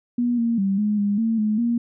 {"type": "tone with pitch steps", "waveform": "sine", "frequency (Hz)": [241.6, 232.2, 195.1, 209.8, 203.3, 225.9, 213.3, 235.8], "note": ["B3", "A#3", "G3", "G#3", "G#3", "A3", "G#3", "A#3"], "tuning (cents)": [-38, -7, -8, 18, -37, 46, 46, 20], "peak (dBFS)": -18, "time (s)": [0.18, 1.78], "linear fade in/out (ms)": 5, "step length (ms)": 200, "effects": []}